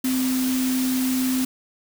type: tone in noise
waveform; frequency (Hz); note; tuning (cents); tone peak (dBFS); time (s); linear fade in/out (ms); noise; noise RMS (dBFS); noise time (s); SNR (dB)
sine; 257.8; C4; -26; -20; 0.04-1.45; 5; white; -30; 0.04-1.45; +7
effects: none